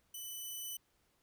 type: tone with level ramp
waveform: 5% pulse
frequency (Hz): 2995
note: F#7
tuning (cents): +20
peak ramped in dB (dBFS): -35 to -32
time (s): 0.14-0.77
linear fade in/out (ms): 5
effects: pink hiss -75 dBFS RMS until 1.22 s